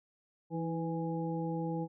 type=harmonic tone with a mistuned harmonic; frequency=165.5 Hz; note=E3; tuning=7 cents sharp; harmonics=1 / 2 / 3 / 5; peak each=-35 / -38 / -40 / -42 dBFS; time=0.5-1.88 s; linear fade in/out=50 ms; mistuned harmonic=2; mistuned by=-32 cents; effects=none